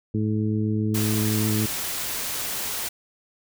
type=harmonic tone; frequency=107.5 Hz; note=A2; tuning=40 cents flat; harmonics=1 / 2 / 3 / 4; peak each=-24 / -25 / -29 / -34 dBFS; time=0.14-1.66 s; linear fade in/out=5 ms
type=noise; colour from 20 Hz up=white; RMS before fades=-29 dBFS; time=0.94-2.89 s; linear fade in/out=10 ms
effects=none